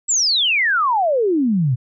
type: exponential sweep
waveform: sine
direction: down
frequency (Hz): 7902 to 116.4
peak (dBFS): -14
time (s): 0.08-1.76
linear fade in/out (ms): 20
effects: none